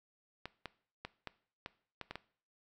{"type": "clicks", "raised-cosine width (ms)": 0.3, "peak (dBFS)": -25, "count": 8, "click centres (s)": [0.456, 0.657, 1.05, 1.273, 1.661, 2.013, 2.11, 2.156], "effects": ["noise-tail reverb RT60 0.5 s tail -19 dB re dry"]}